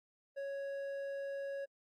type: tone with hard clipping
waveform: sine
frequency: 554.4 Hz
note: C#5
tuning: in tune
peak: -40 dBFS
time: 0.36-1.66 s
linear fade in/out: 20 ms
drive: 6 dB
effects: AAC 64 kbps